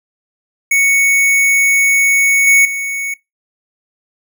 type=tone with level steps; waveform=square; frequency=2221 Hz; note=C#7; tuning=3 cents sharp; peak=-10 / -7 / -19 dBFS; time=0.71-3.14 s; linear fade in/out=5 ms; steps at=2.47 / 2.65 s; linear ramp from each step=2 ms; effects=noise-tail reverb RT60 0.2 s tail -22 dB re dry